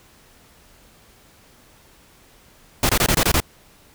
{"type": "noise bursts", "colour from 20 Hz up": "pink", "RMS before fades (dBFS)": -17, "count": 7, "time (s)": [2.83, 3.402], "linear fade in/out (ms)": 2, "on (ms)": 62, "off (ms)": 23, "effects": ["pink hiss -52 dBFS RMS until 3.94 s"]}